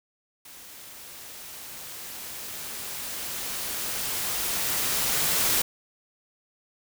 white noise with level ramp, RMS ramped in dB -46 to -23 dBFS, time 0.45-5.62 s, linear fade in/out 5 ms, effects none

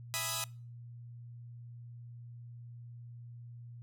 5% pulse chord, E major seventh, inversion none, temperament equal, 659.3 / 830.6 / 987.8 / 1244.5 Hz, E5 / G#5 / B5 / D#6, 0 / 0 / 0 / 0 cents, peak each -29 / -31 / -27 / -26 dBFS, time 0.14-0.44 s, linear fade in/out 0 ms, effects noise-tail reverb RT60 0.4 s tail -24 dB re dry + added 119 Hz sine -46 dBFS peak until 3.82 s

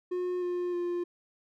triangle tone with pitch steps, 360 / 355.2 / 350.6 Hz, F#4 / F4 / F4, -47 / +29 / +7 cents, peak -27 dBFS, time 0.11-1.04 s, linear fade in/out 10 ms, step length 310 ms, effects none

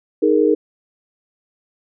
sine chord, D# suspended fourth, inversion none, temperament equal, 311.1 / 415.3 / 466.2 Hz, D#4 / G#4 / A#4, 0 / 0 / 0 cents, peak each -16 dBFS, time 0.22-0.55 s, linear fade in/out 10 ms, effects none

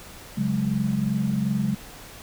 sine chord, C# suspended fourth, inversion none, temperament equal, 138.59 / 185 / 207.7 Hz, C#3 / F#3 / G#3, 0 / 0 / 0 cents, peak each -27 / -27 / -24 dBFS, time 0.37-1.75 s, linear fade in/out 10 ms, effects pink hiss -43 dBFS RMS until 2.22 s

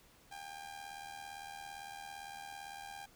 sawtooth tone with amplitude modulation, 800 Hz, G5, 35 cents sharp, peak -39 dBFS, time 0.31-3.06 s, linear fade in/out 10 ms, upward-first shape sine, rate 77.7 Hz, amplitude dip 70%, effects pink hiss -64 dBFS RMS until 3.15 s

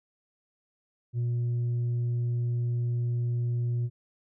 sine tone with tanh clipping, 120 Hz, B2, 49 cents flat, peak -26 dBFS, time 1.13-3.9 s, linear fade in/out 50 ms, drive 2 dB, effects none

